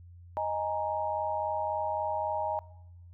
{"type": "chord", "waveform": "sine", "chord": "D# suspended fourth", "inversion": "none", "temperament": "just", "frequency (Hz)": [622.3, 829.7, 933.4], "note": ["D#5", "G#5", "A#5"], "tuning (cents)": [0, -2, 2], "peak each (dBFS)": -33, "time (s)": [0.37, 2.59], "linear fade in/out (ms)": 0, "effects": ["noise-tail reverb RT60 0.9 s tail -21 dB re dry", "added 87 Hz sine -48 dBFS peak until 3.13 s"]}